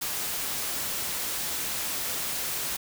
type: noise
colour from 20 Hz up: white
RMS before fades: -31 dBFS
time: 0.01-2.77 s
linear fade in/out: 10 ms
effects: none